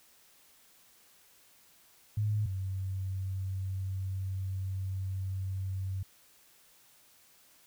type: tone pair in turn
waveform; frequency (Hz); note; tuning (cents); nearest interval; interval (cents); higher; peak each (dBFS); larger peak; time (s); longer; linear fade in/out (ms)
sine; 105.5 / 95.24; G#2 / G2; +28 / -49; major second; 177; first; -27 / -32; first; 2.17-2.46 / 2.46-6.03; second; 5
effects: white hiss -62 dBFS RMS until 7.66 s